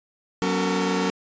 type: tone cluster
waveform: sawtooth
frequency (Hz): 186.5 / 241.6 / 279.7 / 453.6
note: F#3 / B3 / C#4 / A#4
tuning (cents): +14 / -38 / +16 / -47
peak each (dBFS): -21 / -28 / -23 / -22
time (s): 0.42-1.1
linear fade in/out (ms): 0
effects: resampled to 16000 Hz